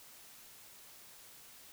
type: silence
effects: white hiss -56 dBFS RMS until 1.72 s